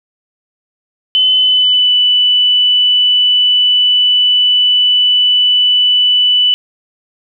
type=tone with pitch glide; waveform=sine; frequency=3029 to 2980 Hz; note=F#7 to F#7; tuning=+40 to +12 cents; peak=-7 dBFS; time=1.15-6.54 s; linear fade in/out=0 ms; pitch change=-28 cents; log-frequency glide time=1.33-1.93 s; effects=none